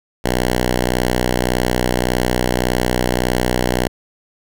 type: tone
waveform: 5% pulse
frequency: 61.74 Hz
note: B1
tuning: in tune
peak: -4 dBFS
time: 0.24-3.88 s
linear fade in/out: 10 ms
effects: none